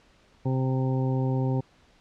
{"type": "harmonic tone", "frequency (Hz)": 130.81, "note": "C3", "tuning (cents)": 0, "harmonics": [1, 2, 3, 4, 6, 7], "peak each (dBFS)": [-24, -30, -34, -36, -40, -41], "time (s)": [0.45, 1.61], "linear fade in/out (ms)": 10, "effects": ["pink hiss -60 dBFS RMS until 2 s", "low-pass 5000 Hz 12 dB/octave"]}